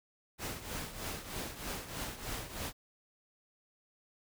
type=noise with tremolo; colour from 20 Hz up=pink; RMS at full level=-38 dBFS; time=0.38-2.73 s; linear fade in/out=50 ms; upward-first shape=triangle; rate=3.2 Hz; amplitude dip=75%; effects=none